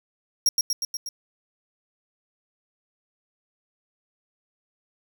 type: tone with echo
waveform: 40% pulse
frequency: 5600 Hz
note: F8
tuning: 4 cents sharp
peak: -15 dBFS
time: 0.46-0.49 s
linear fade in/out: 2 ms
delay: 120 ms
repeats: 5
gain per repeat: -3 dB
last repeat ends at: 1.09 s
effects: none